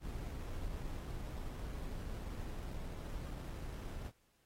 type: noise with sample-and-hold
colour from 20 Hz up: brown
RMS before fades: -43 dBFS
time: 0-4.12 s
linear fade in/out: 50 ms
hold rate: 4410 Hz
effects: pink hiss -75 dBFS RMS until 4.45 s + AAC 48 kbps